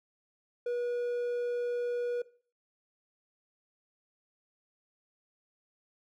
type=tone; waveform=triangle; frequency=483.7 Hz; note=B4; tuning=36 cents flat; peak=-28 dBFS; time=0.66-2.22 s; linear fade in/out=5 ms; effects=noise-tail reverb RT60 0.4 s tail -18 dB re dry